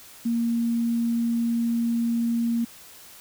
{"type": "tone", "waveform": "sine", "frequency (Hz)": 233.1, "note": "A#3", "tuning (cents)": 0, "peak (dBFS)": -21, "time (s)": [0.25, 2.65], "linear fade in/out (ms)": 10, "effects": ["white hiss -47 dBFS RMS until 3.2 s"]}